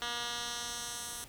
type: tone with band-pass filter sweep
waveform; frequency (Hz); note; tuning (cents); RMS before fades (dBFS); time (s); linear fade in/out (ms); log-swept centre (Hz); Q
10% pulse; 238.7; A#3; +41; -39; 0.02-1.24; 0; 3100 to 10000; 1.1
effects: pink hiss -54 dBFS RMS until 1.28 s